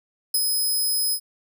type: tone with ADSR envelope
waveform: 5% pulse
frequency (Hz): 5080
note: D#8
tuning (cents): +35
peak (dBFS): -12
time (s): 0.34-1.2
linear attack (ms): 6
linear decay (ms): 48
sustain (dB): -3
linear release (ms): 69
effects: none